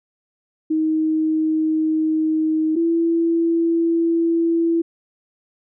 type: tone pair in turn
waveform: sine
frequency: 314.6 / 333.3 Hz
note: D#4 / E4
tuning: +19 / +19 cents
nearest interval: minor second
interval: 100 cents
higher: second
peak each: -16 / -15 dBFS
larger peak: second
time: 0.7-2.76 / 2.76-4.82 s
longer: neither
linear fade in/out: 10 ms
effects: none

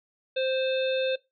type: harmonic tone with a mistuned harmonic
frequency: 523.3 Hz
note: C5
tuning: in tune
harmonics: 1 / 3 / 5 / 7 / 8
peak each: -25 / -38 / -35 / -34 / -44 dBFS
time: 0.36-1.16 s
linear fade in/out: 10 ms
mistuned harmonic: 7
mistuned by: -18 cents
effects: noise-tail reverb RT60 0.2 s tail -19 dB re dry

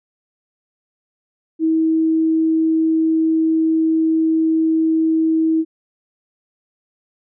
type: tone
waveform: sine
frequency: 321.1 Hz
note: E4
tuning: 45 cents flat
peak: -13 dBFS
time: 1.59-5.65 s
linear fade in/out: 50 ms
effects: none

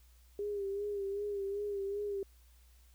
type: tone with vibrato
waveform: sine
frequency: 402.7 Hz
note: G4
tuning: 47 cents sharp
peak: -34 dBFS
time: 0.39-2.23 s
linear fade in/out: 2 ms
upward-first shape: sine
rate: 2.6 Hz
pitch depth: 48 cents each way
effects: added 60 Hz sine -59 dBFS peak until 2.94 s + white hiss -69 dBFS RMS until 2.94 s

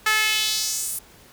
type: tone with high-pass filter sweep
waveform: sawtooth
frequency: 431.6 Hz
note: A4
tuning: 33 cents flat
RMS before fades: -23 dBFS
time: 0.06-0.99 s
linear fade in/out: 5 ms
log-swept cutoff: 1500 to 11000 Hz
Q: 2
effects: pink hiss -50 dBFS RMS until 1.32 s

